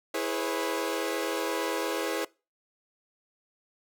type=chord; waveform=sawtooth; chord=C# minor seventh; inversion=first; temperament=equal with one note detuned; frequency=329.6 / 415.3 / 493.9 / 542.6 Hz; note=E4 / G#4 / B4 / C#5; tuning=0 / 0 / 0 / -37 cents; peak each=-30 dBFS; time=0.14-2.25 s; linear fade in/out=5 ms; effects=noise-tail reverb RT60 0.3 s tail -23 dB re dry